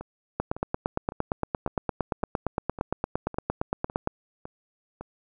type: two click trains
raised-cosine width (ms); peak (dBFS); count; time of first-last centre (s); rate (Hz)
1; -23 / -11; 10 / 33; 0.01-5.01 / 0.4-4.074; 1.8 / 8.71
effects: none